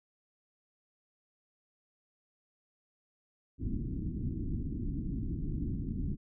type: low-pass noise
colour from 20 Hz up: pink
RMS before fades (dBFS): -35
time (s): 3.58-6.17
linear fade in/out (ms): 50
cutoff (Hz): 320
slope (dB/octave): 48
effects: none